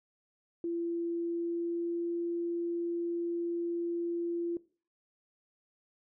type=tone with pitch glide; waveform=sine; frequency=339.5 to 342.1 Hz; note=F4 to F4; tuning=-49 to -36 cents; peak=-31 dBFS; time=0.64-4.57 s; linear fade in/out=2 ms; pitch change=+13 cents; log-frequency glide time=1.16-2.15 s; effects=noise-tail reverb RT60 0.4 s tail -19 dB re dry